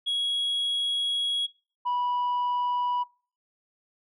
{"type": "tone pair in turn", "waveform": "sine", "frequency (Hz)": [3322, 980.5], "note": ["G#7", "B5"], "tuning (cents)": [0, -13], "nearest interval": "octave + major sixth", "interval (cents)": 2113, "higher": "first", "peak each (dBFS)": -22, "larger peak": "neither", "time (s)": [[0.06, 1.47], [1.85, 3.04]], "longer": "first", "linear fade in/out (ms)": 20, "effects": ["noise-tail reverb RT60 0.4 s tail -23 dB re dry", "tanh soft clip ceiling -23 dBFS"]}